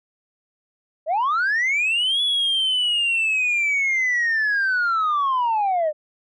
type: linear two-way sweep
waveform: sine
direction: up then down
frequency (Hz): 587.3 to 3422 to 587.3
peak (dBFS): -16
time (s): 1.06-5.93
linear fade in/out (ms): 50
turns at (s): 2.22
effects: tanh soft clip ceiling -16 dBFS